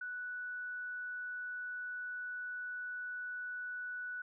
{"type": "tone", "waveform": "sine", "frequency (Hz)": 1480, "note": "F#6", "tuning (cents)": 0, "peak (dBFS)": -39, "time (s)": [0.01, 4.22], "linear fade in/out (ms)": 5, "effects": []}